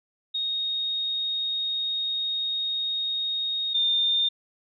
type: tone pair in turn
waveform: sine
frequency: 3729 / 3619 Hz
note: A#7 / A7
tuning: 0 / +48 cents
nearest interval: minor second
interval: 52 cents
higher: first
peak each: -25 / -20 dBFS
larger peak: second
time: 0.34-3.74 / 3.74-4.29 s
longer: first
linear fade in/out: 10 ms
effects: none